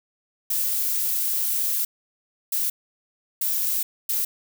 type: noise bursts at uneven times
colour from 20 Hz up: violet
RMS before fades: -24 dBFS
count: 4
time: 0.5-1.85 / 2.52-2.7 / 3.41-3.83 / 4.09-4.25 s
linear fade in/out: 5 ms
effects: none